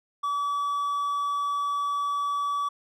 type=tone; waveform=triangle; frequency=1146 Hz; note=D6; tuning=43 cents flat; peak=-23 dBFS; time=0.23-2.69 s; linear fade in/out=10 ms; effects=none